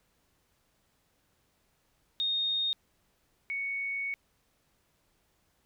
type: tone pair in turn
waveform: sine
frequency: 3699 / 2223 Hz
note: A#7 / C#7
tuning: -14 / +4 cents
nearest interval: major sixth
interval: 882 cents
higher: first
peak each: -27 / -31 dBFS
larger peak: first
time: 2.2-2.73 / 3.5-4.14 s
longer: second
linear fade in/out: 0 ms
effects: pink hiss -72 dBFS RMS until 5.65 s